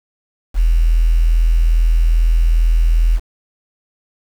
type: tone with quantisation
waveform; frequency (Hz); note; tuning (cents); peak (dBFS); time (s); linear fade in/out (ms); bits
sine; 41.2; E1; 0; -9; 0.54-3.2; 50; 6
effects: none